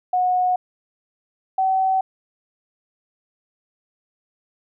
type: tone pair in turn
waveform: sine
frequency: 730 / 761.1 Hz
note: F#5 / F#5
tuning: -24 / +49 cents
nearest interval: minor second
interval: 73 cents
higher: second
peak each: -16 dBFS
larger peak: neither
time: 0.13-0.56 / 1.58-2.01 s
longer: neither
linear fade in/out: 5 ms
effects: none